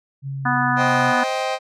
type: tone with pitch glide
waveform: sine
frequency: 137.2 to 131.38 Hz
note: C#3 to C3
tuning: -17 to +7 cents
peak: -25 dBFS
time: 0.22-1.14 s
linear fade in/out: 50 ms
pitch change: -76 cents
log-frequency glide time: 0.33-0.98 s
type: harmonic tone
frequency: 246.9 Hz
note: B3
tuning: in tune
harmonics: 1 / 3 / 4 / 5 / 6 / 7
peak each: -24 / -24 / -24 / -24 / -24 / -24 dBFS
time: 0.45-1.24 s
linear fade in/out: 10 ms
type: chord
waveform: sawtooth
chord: C minor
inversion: none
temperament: just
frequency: 523.3 / 627.9 / 784.9 Hz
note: C5 / Eb5 / G5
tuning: 0 / +16 / +2 cents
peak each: -21 / -22 / -20 dBFS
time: 0.76-1.59 s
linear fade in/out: 50 ms
type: noise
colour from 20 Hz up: blue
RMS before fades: -33 dBFS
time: 0.84-1.47 s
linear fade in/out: 50 ms
effects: low-pass 5000 Hz 12 dB/octave